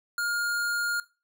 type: tone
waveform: square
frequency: 1417 Hz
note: F6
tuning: 25 cents sharp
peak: -27 dBFS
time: 0.18-1 s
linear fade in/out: 2 ms
effects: noise-tail reverb RT60 0.3 s tail -20 dB re dry